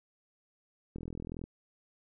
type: click train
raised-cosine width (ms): 3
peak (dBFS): -28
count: 21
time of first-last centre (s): 0.96-1.44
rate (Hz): 41.7
effects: none